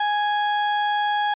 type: tone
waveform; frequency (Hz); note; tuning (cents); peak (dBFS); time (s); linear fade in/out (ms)
35% pulse; 830.6; G#5; 0; -18; 0-1.34; 5
effects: resampled to 8000 Hz